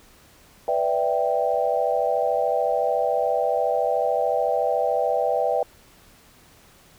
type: chord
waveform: sine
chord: E minor seventh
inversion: second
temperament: equal with one note detuned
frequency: 493.9 / 587.3 / 661.2 / 784 Hz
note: B4 / D5 / E5 / G5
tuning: 0 / 0 / +5 / 0 cents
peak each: -25 dBFS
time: 0.68-5.63 s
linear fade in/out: 2 ms
effects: pink hiss -53 dBFS RMS until 6.98 s